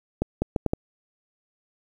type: accelerating click train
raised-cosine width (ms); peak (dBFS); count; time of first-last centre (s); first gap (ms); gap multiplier
2; -9; 5; 0.22-0.734; 200; 0.71
effects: 8-bit